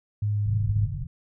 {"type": "tone with vibrato", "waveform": "sine", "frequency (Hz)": 103.9, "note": "G#2", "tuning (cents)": 1, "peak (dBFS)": -22, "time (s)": [0.22, 0.86], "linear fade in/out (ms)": 5, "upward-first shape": "triangle", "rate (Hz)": 3.7, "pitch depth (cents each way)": 10}
{"type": "low-pass noise", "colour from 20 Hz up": "white", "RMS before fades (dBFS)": -31, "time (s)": [0.45, 1.07], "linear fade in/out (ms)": 10, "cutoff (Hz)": 160, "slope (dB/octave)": 96}
{"effects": []}